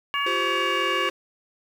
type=harmonic tone; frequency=565 Hz; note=C#5; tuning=33 cents sharp; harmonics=2 / 3 / 4 / 5; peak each=-26 / -30 / -30 / -28 dBFS; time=0.14-1.09 s; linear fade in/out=0 ms
type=chord; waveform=square; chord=F suspended second; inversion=none; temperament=equal; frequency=349.2 / 392 / 523.3 Hz; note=F4 / G4 / C5; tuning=0 / 0 / 0 cents; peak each=-32 dBFS; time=0.26-1.1 s; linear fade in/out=5 ms
effects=low-pass 8000 Hz 12 dB/octave + 8-bit